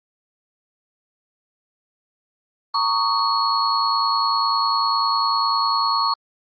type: tone cluster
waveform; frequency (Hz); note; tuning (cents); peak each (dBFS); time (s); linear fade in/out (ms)
sine; 920 / 1120 / 1230 / 4338; A#5 / C#6 / D#6 / C#8; -23 / +18 / -20 / -38; -24 / -20 / -27 / -23; 2.74-6.14; 5
effects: Opus 24 kbps